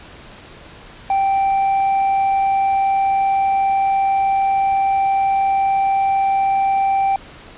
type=tone with quantisation; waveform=triangle; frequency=782 Hz; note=G5; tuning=4 cents flat; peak=-12 dBFS; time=1.1-7.16 s; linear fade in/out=2 ms; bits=7; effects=pink hiss -40 dBFS RMS until 7.57 s + resampled to 8000 Hz